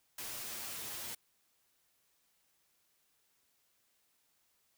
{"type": "noise with comb filter", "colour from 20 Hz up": "white", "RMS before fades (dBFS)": -43, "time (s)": [0.18, 1.15], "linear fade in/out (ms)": 5, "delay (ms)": 8.7, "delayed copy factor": 0.7, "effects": ["white hiss -75 dBFS RMS until 4.77 s"]}